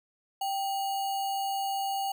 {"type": "tone with sample-and-hold", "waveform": "sine", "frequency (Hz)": 784, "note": "G5", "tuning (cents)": 0, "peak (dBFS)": -28, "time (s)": [0.41, 2.12], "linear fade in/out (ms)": 5, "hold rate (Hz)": 3675, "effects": []}